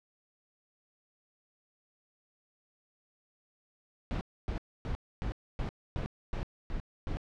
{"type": "noise bursts", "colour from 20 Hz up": "brown", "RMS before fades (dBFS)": -34, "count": 9, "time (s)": [4.11, 7.17], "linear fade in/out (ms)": 0, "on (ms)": 100, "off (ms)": 270, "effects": ["low-pass 4000 Hz 12 dB/octave"]}